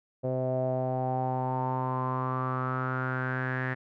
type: tone with low-pass filter sweep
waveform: sawtooth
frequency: 128.8 Hz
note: C3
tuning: 27 cents flat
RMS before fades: -30 dBFS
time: 0.23-3.75 s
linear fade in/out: 20 ms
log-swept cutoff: 570 to 1800 Hz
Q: 7.6
effects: none